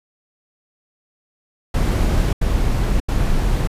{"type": "noise bursts", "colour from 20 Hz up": "brown", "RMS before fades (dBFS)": -17, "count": 3, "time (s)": [1.74, 3.674], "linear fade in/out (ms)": 5, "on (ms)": 590, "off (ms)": 82, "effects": ["resampled to 32000 Hz"]}